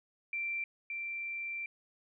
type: tone pair in turn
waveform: sine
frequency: 2353 / 2353 Hz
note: D7 / D7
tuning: +3 / +3 cents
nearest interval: unison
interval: 0 cents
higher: neither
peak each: -33 / -36 dBFS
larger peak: first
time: 0.33-0.64 / 0.9-1.66 s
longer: second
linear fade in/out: 2 ms
effects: none